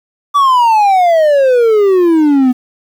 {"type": "exponential sweep", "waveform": "triangle", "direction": "down", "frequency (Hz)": [1167, 246.9], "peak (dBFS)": -4, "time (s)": [0.34, 2.53], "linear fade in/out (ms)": 20, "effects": ["7-bit"]}